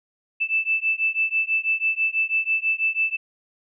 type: beating tone pair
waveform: sine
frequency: 2637 / 2643.1 Hz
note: E7 / E7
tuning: 0 / +4 cents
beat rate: 6.1 Hz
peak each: -23 dBFS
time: 0.4-3.17 s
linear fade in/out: 20 ms
effects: none